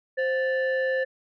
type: tone pair together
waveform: sine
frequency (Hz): 523.3 / 1755.9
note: C5 / A6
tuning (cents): 0 / -4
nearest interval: octave + major sixth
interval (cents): 2096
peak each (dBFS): -22 / -26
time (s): 0.17-1.05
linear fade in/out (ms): 20
effects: tanh soft clip ceiling -19 dBFS